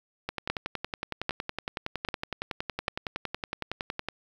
two click trains, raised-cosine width 0.3 ms, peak -15 / -11 dBFS, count 42 / 4, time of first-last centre 0.29-4.086 / 0.5-2.881 s, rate 10.8 / 1.26 Hz, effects 8-bit

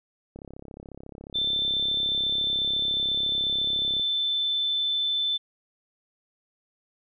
click train, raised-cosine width 2 ms, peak -28 dBFS, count 125, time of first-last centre 0.36-3.996 s, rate 34.1 Hz
sine tone with pitch glide, 3549 to 3527 Hz, A7 to A7, +14 to +3 cents, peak -23 dBFS, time 1.34-5.38 s, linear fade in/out 20 ms, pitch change -11 cents, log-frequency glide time 2-4.84 s
effects none

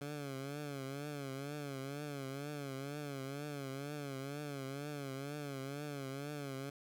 15% pulse tone with vibrato, 140.9 Hz, C#3, 29 cents sharp, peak -35 dBFS, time 0.01-6.7 s, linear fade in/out 5 ms, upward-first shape triangle, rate 2.1 Hz, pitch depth 110 cents each way, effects none

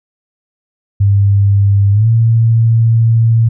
sine tone with pitch glide, 100 to 114.21 Hz, G2 to A#2, +35 to -35 cents, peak -6 dBFS, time 1-3.49 s, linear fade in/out 10 ms, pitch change +230 cents, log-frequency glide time 1.92-2.08 s, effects none

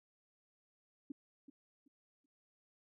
sine tone with echo, 280 Hz, C#4, 18 cents sharp, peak -40 dBFS, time 1.1-1.12 s, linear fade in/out 5 ms, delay 380 ms, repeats 3, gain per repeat -12 dB, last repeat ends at 2.26 s, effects none

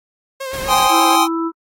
sawtooth tone with vibrato, 531 Hz, C5, 25 cents sharp, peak -20 dBFS, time 0.4-1.16 s, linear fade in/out 10 ms, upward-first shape sine, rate 8.4 Hz, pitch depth 41 cents each way
pink noise, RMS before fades -30 dBFS, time 0.53-0.88 s, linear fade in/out 2 ms
square chord, Ab major seventh, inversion third, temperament just, 778.7 / 830.6 / 1038.3 / 1245.9 Hz, G5 / Ab5 / C6 / Eb6, -12 / 0 / -14 / +2 cents, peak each -18 dBFS, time 0.67-1.28 s, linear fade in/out 50 ms
harmonic tone, 330 Hz, E4, 2 cents sharp, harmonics 1 / 3 / 4, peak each -18 / -28 / -25 dBFS, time 0.89-1.52 s, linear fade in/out 50 ms
effects AAC 48 kbps

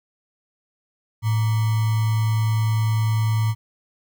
sine tone with sample-and-hold, 110 Hz, A2, in tune, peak -17 dBFS, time 1.22-3.55 s, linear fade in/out 50 ms, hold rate 1050 Hz, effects none

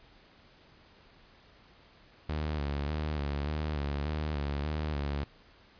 sawtooth tone with vibrato, 73.9 Hz, D2, 11 cents sharp, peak -27 dBFS, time 2.29-5.24 s, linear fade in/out 0 ms, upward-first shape square, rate 1.7 Hz, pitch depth 59 cents each way, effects pink hiss -59 dBFS RMS until 5.79 s + resampled to 11025 Hz

